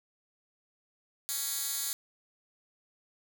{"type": "tone with high-pass filter", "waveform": "10% pulse", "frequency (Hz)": 277.2, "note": "C#4", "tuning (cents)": 0, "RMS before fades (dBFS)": -34, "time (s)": [1.29, 1.93], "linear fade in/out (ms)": 0, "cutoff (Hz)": 6900, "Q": 0.61, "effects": []}